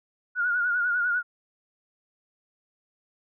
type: tone with vibrato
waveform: sine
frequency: 1442 Hz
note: F#6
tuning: 45 cents flat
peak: -22 dBFS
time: 0.35-1.23 s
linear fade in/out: 50 ms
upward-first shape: sine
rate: 10 Hz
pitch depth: 55 cents each way
effects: none